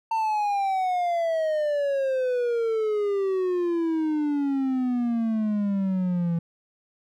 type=exponential sweep; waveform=triangle; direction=down; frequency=906 to 166.4 Hz; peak=-20 dBFS; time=0.11-6.39 s; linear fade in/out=5 ms; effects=none